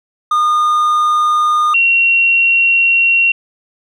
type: tone pair in turn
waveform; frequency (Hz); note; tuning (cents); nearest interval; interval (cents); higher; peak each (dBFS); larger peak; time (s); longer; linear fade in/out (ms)
triangle / sine; 1220 / 2739; D#6 / F7; -34 / -34; octave + major second; 1400; second; -8; neither; 0.31-1.74 / 1.74-3.32; second; 5
effects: none